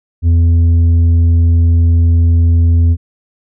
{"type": "tone with tanh clipping", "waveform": "sine", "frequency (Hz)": 84, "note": "E2", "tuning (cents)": 33, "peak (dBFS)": -7, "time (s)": [0.22, 2.97], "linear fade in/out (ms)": 50, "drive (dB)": 5, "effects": []}